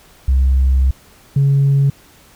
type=tone pair in turn; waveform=sine; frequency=66 / 138.92 Hz; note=C2 / C#3; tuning=+16 / +4 cents; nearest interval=octave + minor second; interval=1288 cents; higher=second; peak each=-8 dBFS; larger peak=neither; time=0.28-0.91 / 1.36-1.9 s; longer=first; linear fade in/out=5 ms; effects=tanh soft clip ceiling -7 dBFS + pink hiss -47 dBFS RMS until 2.35 s